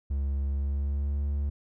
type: tone with pitch glide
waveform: triangle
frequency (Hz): 69.3 to 71.5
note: C#2 to D2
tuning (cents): 0 to -46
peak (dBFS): -24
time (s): 0.1-1.5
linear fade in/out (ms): 10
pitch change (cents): +54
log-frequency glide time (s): 0.48-1.25
effects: none